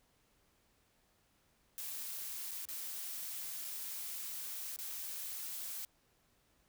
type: noise with dropouts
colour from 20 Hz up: blue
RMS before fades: -43 dBFS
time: 1.78-5.85 s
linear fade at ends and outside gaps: 0 ms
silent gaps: 2.51-2.515 / 2.653-2.687 / 3.644-3.648 / 4.762-4.788 s
effects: pink hiss -73 dBFS RMS until 6.68 s